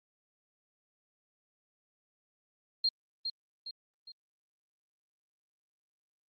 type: tone with echo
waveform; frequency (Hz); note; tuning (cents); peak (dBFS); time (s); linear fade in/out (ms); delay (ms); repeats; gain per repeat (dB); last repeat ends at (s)
sine; 4208; C8; +9; -25; 2.84-2.89; 5; 410; 3; -7; 4.12
effects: Opus 32 kbps